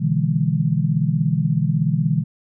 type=chord; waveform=sine; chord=E dominant seventh; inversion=second; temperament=just; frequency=123.61 / 148.33 / 164.81 / 206 Hz; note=B2 / D3 / E3 / G#3; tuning=+2 / +18 / 0 / -14 cents; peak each=-24 / -20 / -20 / -26 dBFS; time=0-2.24 s; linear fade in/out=20 ms; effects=none